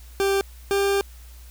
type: tone pair in turn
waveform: 40% pulse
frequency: 393.1 / 397.4 Hz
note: G4 / G4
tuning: +5 / +24 cents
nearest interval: unison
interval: 19 cents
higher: second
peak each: -18 dBFS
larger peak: neither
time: 0.2-0.41 / 0.71-1.01 s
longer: second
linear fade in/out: 0 ms
effects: added 60 Hz sine -41 dBFS peak until 1.5 s + white hiss -52 dBFS RMS until 1.5 s